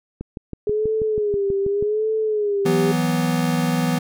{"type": "click train", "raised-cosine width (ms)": 3, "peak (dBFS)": -16, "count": 11, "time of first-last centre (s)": [0.21, 1.826], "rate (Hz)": 6.19}
{"type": "tone with vibrato", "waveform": "sine", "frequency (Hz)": 415.3, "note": "G#4", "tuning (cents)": 0, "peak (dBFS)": -18, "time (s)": [0.67, 2.92], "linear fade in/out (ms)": 2, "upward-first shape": "sine", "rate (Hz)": 0.85, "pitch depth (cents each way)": 94}
{"type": "chord", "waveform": "square", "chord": "E suspended second", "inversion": "none", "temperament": "equal", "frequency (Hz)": [164.81, 185, 246.9], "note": ["E3", "F#3", "B3"], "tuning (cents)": [0, 0, 0], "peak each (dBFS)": [-22, -26, -23], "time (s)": [2.65, 3.99], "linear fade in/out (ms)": 10}
{"effects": []}